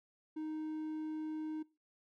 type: tone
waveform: triangle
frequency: 311.1 Hz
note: D#4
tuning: in tune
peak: -36 dBFS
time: 0.36-1.63 s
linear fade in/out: 10 ms
effects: noise-tail reverb RT60 0.3 s tail -22 dB re dry